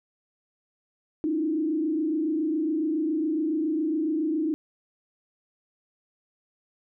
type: tone with frequency modulation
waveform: sine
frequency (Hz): 313.2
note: D#4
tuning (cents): +11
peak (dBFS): -23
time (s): 1.24-4.54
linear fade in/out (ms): 0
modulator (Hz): 27.2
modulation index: 0.86
effects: none